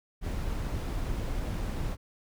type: noise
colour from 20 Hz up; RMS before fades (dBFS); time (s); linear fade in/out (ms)
brown; -32; 0.21-1.97; 50
effects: none